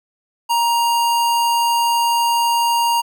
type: tone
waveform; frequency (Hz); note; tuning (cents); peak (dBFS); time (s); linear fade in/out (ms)
square; 938; A#5; +11; -15; 0.49-3.02; 20
effects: none